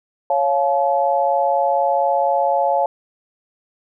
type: chord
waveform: sine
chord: Db augmented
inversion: none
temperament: equal with one note detuned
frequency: 554.4 / 698.5 / 858.4 Hz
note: Db5 / F5 / A5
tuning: 0 / 0 / -43 cents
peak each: -19 dBFS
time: 0.3-2.86 s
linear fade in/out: 2 ms
effects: none